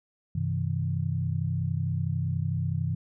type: tone cluster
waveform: sine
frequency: 96.1 / 129.8 / 160.6 Hz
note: G2 / C3 / E3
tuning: -34 / -13 / -45 cents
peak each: -30 dBFS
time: 0.35-2.95 s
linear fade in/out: 5 ms
effects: none